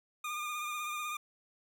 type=tone with vibrato; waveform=25% pulse; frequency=1211 Hz; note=D#6; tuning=47 cents flat; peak=-32 dBFS; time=0.24-1.17 s; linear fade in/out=5 ms; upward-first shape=triangle; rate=16 Hz; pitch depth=35 cents each way; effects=none